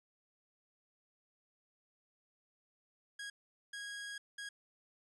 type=tone bursts at uneven times; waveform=sawtooth; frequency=1645 Hz; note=G#6; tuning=17 cents flat; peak=-39 dBFS; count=3; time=3.19-3.3 / 3.73-4.18 / 4.38-4.49 s; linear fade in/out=5 ms; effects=resampled to 24000 Hz